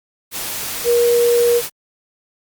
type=tone in noise; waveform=sine; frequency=475.8 Hz; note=A#4; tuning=35 cents sharp; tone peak=-11 dBFS; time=0.84-1.62 s; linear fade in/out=50 ms; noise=white; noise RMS=-25 dBFS; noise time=0.31-1.7 s; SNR=+11 dB; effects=Opus 48 kbps